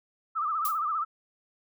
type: tone with vibrato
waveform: sine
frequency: 1246 Hz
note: D#6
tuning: 2 cents sharp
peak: -26 dBFS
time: 0.35-1.05 s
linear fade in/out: 20 ms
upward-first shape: sine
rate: 15 Hz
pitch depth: 110 cents each way
type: noise with exponential decay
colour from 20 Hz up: violet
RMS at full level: -28 dBFS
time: 0.65-0.81 s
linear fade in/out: 1 ms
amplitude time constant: 34 ms
effects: none